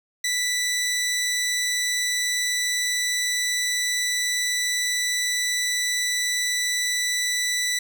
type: tone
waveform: 15% pulse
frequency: 1975.5 Hz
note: B6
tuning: in tune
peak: -16 dBFS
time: 0.24-7.79 s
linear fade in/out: 5 ms
effects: none